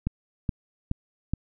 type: click train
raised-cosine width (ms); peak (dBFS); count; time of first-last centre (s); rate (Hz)
5; -13; 4; 0.07-1.336; 2.37
effects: none